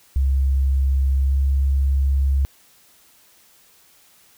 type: tone with pitch glide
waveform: sine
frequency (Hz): 67.4 to 68.3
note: C#2 to C#2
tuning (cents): -48 to -25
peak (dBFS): -15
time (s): 0.16-2.45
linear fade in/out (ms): 0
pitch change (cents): +23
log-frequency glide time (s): 1.24-1.35
effects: white hiss -54 dBFS RMS until 4.37 s